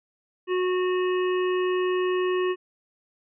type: harmonic tone with a mistuned harmonic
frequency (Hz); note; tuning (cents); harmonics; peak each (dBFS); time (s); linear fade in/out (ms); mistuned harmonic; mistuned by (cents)
366.2; F#4; -18; 1 / 3 / 5 / 7 / 8; -22 / -32 / -36 / -39 / -40; 0.47-2.56; 50; 8; -25
effects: none